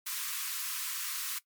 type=high-pass noise; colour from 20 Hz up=white; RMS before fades=-36 dBFS; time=0.06-1.39 s; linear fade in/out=10 ms; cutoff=1000 Hz; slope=96 dB/octave; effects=noise-tail reverb RT60 0.1 s tail -18 dB re dry + MP3 96 kbps